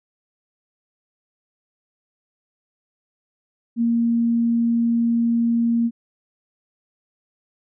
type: tone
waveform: sine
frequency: 233.1 Hz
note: A#3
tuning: in tune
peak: -16 dBFS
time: 3.76-5.91 s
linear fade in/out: 50 ms
effects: none